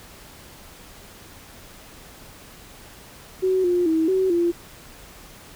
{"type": "tone with pitch steps", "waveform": "sine", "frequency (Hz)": [374.7, 354.2, 321.5, 377.5, 343.7], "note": ["F#4", "F4", "E4", "F#4", "F4"], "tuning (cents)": [22, 24, -43, 35, -28], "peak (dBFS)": -17, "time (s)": [3.42, 4.52], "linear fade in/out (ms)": 20, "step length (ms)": 220, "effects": ["pink hiss -45 dBFS RMS until 5.55 s"]}